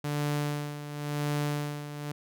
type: tone with tremolo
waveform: sawtooth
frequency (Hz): 146.83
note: D3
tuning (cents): 0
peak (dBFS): -23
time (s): 0.04-2.12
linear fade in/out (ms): 5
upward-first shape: sine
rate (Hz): 0.94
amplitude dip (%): 70
effects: none